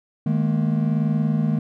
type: chord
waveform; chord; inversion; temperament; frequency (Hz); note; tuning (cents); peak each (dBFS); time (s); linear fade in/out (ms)
triangle; D# suspended fourth; none; equal with one note detuned; 155.56 / 212 / 233.1; D#3 / G#3 / A#3; 0 / +36 / 0; -19 / -21 / -23; 0.26-1.59; 5
effects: none